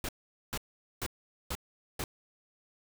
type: noise bursts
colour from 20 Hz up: pink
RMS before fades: -35 dBFS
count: 5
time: 0.04-2.04 s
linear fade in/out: 2 ms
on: 48 ms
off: 440 ms
effects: none